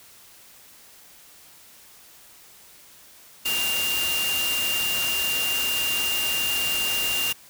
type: tone in noise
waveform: sine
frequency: 2794 Hz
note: F7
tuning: in tune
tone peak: -24 dBFS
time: 3.45-7.33 s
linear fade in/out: 10 ms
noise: white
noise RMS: -28 dBFS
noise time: 3.45-7.33 s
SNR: +1 dB
effects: white hiss -50 dBFS RMS until 7.49 s